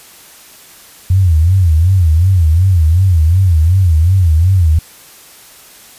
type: tone with vibrato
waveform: sine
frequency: 86.5 Hz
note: F2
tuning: 16 cents flat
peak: -6 dBFS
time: 1.1-4.79 s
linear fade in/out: 5 ms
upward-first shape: sine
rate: 2.7 Hz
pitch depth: 190 cents each way
effects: white hiss -39 dBFS RMS until 5.98 s + resampled to 32000 Hz